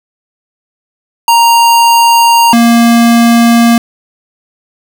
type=tone pair in turn; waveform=square; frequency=932.3 / 233.7 Hz; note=A#5 / A#3; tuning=0 / +5 cents; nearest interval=2 octaves; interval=2395 cents; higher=first; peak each=-4 dBFS; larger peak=neither; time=1.28-2.53 / 2.53-3.78 s; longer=neither; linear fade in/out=2 ms; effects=none